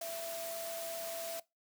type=tone in noise; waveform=sine; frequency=667 Hz; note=E5; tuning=20 cents sharp; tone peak=-40 dBFS; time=0.01-1.4 s; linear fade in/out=5 ms; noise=white; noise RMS=-44 dBFS; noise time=0.01-1.4 s; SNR=+1 dB; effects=noise-tail reverb RT60 0.2 s tail -21 dB re dry + high-pass 200 Hz 12 dB/octave